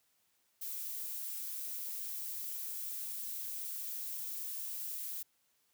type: noise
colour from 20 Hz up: violet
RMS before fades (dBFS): -41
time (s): 0.61-5.23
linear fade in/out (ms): 10
effects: white hiss -75 dBFS RMS until 5.73 s + high-pass 60 Hz 12 dB/octave